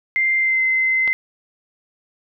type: tone with pitch glide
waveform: sine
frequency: 2093 to 2062 Hz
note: C7 to C7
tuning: 0 to -26 cents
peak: -15 dBFS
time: 0.16-1.13 s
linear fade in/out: 0 ms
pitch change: -26 cents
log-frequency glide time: 0.38-0.63 s
type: click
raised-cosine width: 0.3 ms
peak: -14 dBFS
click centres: 1.077 s
effects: none